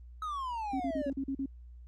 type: exponential sweep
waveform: triangle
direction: down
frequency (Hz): 1294 to 550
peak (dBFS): -32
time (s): 0.22-1.1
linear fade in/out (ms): 2
type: tone bursts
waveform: sine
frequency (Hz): 271.1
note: C#4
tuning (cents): -38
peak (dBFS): -31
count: 7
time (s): 0.73-1.46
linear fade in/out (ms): 5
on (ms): 70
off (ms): 40
effects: added 60 Hz sine -47 dBFS peak until 1.87 s + Opus 32 kbps